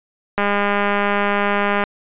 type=click train; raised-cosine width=0.5 ms; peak=-4 dBFS; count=297; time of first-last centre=0.38-1.838 s; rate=203 Hz; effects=resampled to 8000 Hz